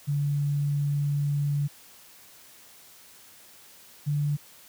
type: tone pair in turn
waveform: sine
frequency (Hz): 143.9 / 146.08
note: D3 / D3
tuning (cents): -35 / -9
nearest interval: unison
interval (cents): 26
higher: second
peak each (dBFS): -23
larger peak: neither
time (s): 0.07-1.68 / 4.06-4.37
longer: first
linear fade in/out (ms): 20
effects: white hiss -52 dBFS RMS until 4.68 s + high-pass 60 Hz 12 dB/octave